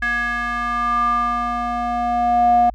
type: tone with band-pass filter sweep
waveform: square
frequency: 238.9 Hz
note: A#3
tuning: 43 cents sharp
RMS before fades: -19 dBFS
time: 0.02-2.7 s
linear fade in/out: 5 ms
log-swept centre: 1700 to 680 Hz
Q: 6.4
effects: added 53 Hz sine -34 dBFS peak until 2.74 s